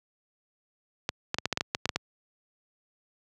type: clicks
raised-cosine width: 0.2 ms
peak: -9 dBFS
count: 11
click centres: 1.091 / 1.344 / 1.385 / 1.456 / 1.527 / 1.574 / 1.609 / 1.749 / 1.856 / 1.892 / 1.96 s
effects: high-pass 80 Hz 12 dB/octave